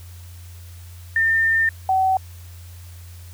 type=tone pair in turn; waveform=sine; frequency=1806 / 759.3 Hz; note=A6 / F#5; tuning=+45 / +45 cents; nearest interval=octave + minor third; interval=1500 cents; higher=first; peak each=-15 dBFS; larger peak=neither; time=1.16-1.69 / 1.89-2.17 s; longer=first; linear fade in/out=2 ms; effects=added 87 Hz sine -37 dBFS peak until 3.33 s + white hiss -49 dBFS RMS until 3.33 s